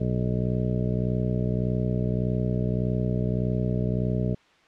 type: harmonic tone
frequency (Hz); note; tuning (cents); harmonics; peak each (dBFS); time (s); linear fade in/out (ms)
61.7; B1; -1; 1 / 2 / 3 / 4 / 5 / 6 / 7 / 9 / 10; -33 / -26 / -28 / -34 / -40 / -37 / -34 / -43 / -37; 0-4.35; 10
effects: white hiss -58 dBFS RMS until 4.67 s + low-pass 3000 Hz 12 dB/octave